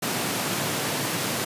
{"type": "high-pass noise", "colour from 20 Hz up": "pink", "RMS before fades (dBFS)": -27, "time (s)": [0.02, 1.45], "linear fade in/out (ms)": 10, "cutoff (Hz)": 110, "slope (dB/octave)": 48, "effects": ["resampled to 32000 Hz"]}